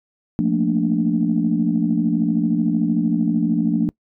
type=chord; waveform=sine; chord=Bb major seventh; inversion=second; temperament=equal; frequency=174.61 / 220 / 233.1 / 293.7 Hz; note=F3 / A3 / Bb3 / D4; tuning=0 / 0 / 0 / 0 cents; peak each=-21 dBFS; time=0.39-3.89 s; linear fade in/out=0 ms; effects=noise-tail reverb RT60 0.1 s tail -24 dB re dry + tanh soft clip ceiling -6 dBFS